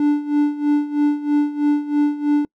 triangle tone with tremolo, 293.4 Hz, D4, 2 cents flat, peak -10 dBFS, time 0-2.45 s, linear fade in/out 2 ms, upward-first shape sine, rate 3.1 Hz, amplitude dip 80%, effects noise-tail reverb RT60 0.1 s tail -26 dB re dry

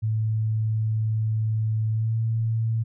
sine tone with pitch glide, 109.7 to 112.78 Hz, A2 to A2, -5 to +43 cents, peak -21 dBFS, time 0.02-2.84 s, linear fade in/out 20 ms, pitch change +48 cents, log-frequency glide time 1.91-2.15 s, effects none

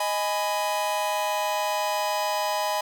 45% pulse chord, G# minor, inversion second, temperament just, 623 / 830.6 / 996.7 Hz, D#5 / G#5 / B5, +2 / 0 / +16 cents, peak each -29 / -28 / -29 dBFS, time 0-2.81 s, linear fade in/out 5 ms, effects none

